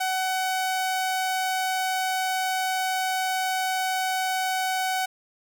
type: tone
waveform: sawtooth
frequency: 751 Hz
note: F#5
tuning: 26 cents sharp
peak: -20 dBFS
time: 0-5.06 s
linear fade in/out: 10 ms
effects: none